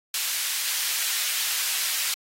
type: high-pass noise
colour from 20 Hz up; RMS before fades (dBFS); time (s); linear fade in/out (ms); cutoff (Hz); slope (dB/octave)
pink; -27; 0.14-2.14; 2; 2500; 12
effects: AAC 48 kbps